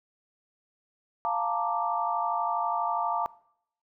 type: chord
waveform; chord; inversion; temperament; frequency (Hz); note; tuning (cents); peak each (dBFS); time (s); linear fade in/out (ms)
sine; Bb major seventh; second; equal; 698.5 / 880 / 932.3 / 1174.7; F5 / A5 / Bb5 / D6; 0 / 0 / 0 / 0; -31; 1.25-3.26; 0
effects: noise-tail reverb RT60 0.7 s tail -21 dB re dry